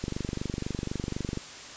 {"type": "click train", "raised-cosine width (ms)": 3, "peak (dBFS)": -18, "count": 33, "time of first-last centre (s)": [0.04, 1.373], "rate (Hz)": 24, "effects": ["white hiss -43 dBFS RMS until 1.76 s", "resampled to 16000 Hz"]}